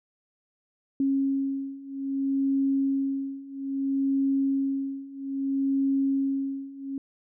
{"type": "beating tone pair", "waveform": "sine", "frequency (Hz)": [272.4, 273.01], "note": ["C#4", "C#4"], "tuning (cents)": [-30, -26], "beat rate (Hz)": 0.61, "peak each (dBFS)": [-28, -26], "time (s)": [1, 6.98], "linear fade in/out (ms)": 2, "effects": []}